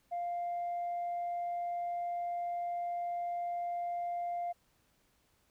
sine tone, 698.5 Hz, F5, in tune, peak -32 dBFS, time 0.11-4.53 s, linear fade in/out 20 ms, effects tanh soft clip ceiling -31 dBFS + pink hiss -72 dBFS RMS until 5.5 s

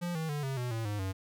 square tone with pitch steps, 174.61 / 160.12 / 146.83 / 134.64 / 123.47 / 113.22 / 103.82 / 95.21 Hz, F3 / D#3 / D3 / C3 / B2 / A2 / G#2 / G2, 0 / +50 / 0 / +50 / 0 / +50 / 0 / -50 cents, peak -33 dBFS, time 0.01-1.13 s, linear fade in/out 20 ms, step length 140 ms, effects none

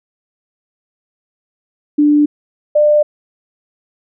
sine tone pair in turn, 295.3 / 597.3 Hz, D4 / D5, +10 / +29 cents, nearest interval octave, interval 1219 cents, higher second, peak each -7 dBFS, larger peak neither, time 1.98-2.26 / 2.75-3.03 s, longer neither, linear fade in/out 10 ms, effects none

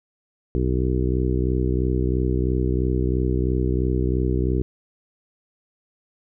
harmonic tone, 63 Hz, B1, 35 cents sharp, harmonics 1 / 2 / 3 / 4 / 5 / 6 / 7, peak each -22 / -25 / -30 / -31 / -28 / -27 / -33 dBFS, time 0.55-4.62 s, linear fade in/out 0 ms, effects none

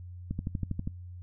click train, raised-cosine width 5 ms, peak -19 dBFS, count 8, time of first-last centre 0.31-0.875 s, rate 12.4 Hz, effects noise-tail reverb RT60 0.2 s tail -24 dB re dry + added 89 Hz sine -41 dBFS peak until 1.22 s

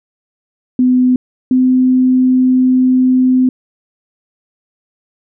sine tone pair in turn, 252.4 / 255.8 Hz, B3 / C4, +38 / -39 cents, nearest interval unison, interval 23 cents, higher second, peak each -7 dBFS, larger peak neither, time 0.79-1.16 / 1.51-3.49 s, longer second, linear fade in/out 2 ms, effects none

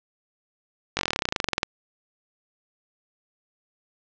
slowing click train, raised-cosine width 0.2 ms, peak -5 dBFS, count 21, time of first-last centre 0.97-1.631 s, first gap 20 ms, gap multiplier 1.05, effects low-pass 6000 Hz 12 dB/octave

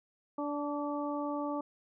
harmonic tone with a mistuned harmonic, 291.4 Hz, D4, 13 cents flat, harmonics 1 / 2 / 3 / 4, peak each -35 / -38 / -40 / -41 dBFS, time 0.38-1.61 s, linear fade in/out 5 ms, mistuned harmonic 4, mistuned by -16 cents, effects none

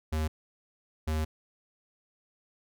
square tone pair in turn, 78.1 / 78.1 Hz, D#2 / D#2, +7 / +7 cents, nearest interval unison, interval 0 cents, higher neither, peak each -28 dBFS, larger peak neither, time 0.12-0.28 / 1.07-1.25 s, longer second, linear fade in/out 10 ms, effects none

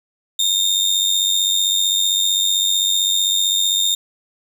30% pulse tone with amplitude modulation, 3655 Hz, A#7, 35 cents flat, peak -10 dBFS, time 0.39-3.95 s, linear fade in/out 5 ms, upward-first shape sine, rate 95.6 Hz, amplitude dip 60%, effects none

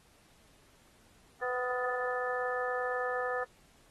harmonic tone with a mistuned harmonic, 250 Hz, B3, 21 cents sharp, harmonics 2 / 3 / 4 / 5 / 6 / 7, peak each -34 / -38 / -46 / -38 / -49 / -37 dBFS, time 1.41-3.45 s, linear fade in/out 20 ms, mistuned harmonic 6, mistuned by -69 cents, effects pink hiss -64 dBFS RMS until 3.9 s + AAC 32 kbps

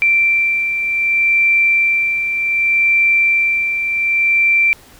sine beating tone pair, 2349 / 2349.66 Hz, D7 / D7, 0 / 0 cents, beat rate 0.66 Hz, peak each -21 / -12 dBFS, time 0.02-4.73 s, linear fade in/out 0 ms, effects pink hiss -44 dBFS RMS until 4.99 s

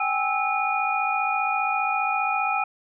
sine tone cluster, 770 / 825 / 1309 / 2450 Hz, G5 / G#5 / E6 / D#7, -31 / -12 / -13 / -27 cents, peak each -27 dBFS, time 0-2.64 s, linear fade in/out 5 ms, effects none

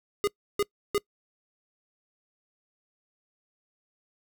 square tone bursts, 410 Hz, G#4, 22 cents flat, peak -23 dBFS, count 3, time 0.24-0.979 s, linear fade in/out 0 ms, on 33 ms, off 320 ms, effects noise-tail reverb RT60 0.1 s tail -24 dB re dry

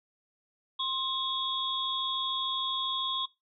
sine tone cluster, 1059 / 3367 / 3686 Hz, C6 / G#7 / A#7, +21 / +23 / -20 cents, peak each -34 / -31 / -35 dBFS, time 0.79-3.26 s, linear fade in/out 10 ms, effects noise-tail reverb RT60 0.2 s tail -20 dB re dry

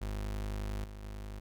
35% pulse tone with level steps, 51.2 Hz, G#1, 24 cents flat, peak -33 / -42 / -39 dBFS, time 0.01-1.4 s, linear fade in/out 10 ms, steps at 0.84 / 1.03 s, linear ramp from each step 2 ms, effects none

